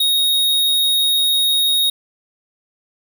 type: tone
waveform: square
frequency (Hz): 3751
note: A#7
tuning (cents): +10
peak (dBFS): -14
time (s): 0-1.9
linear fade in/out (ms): 5
effects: none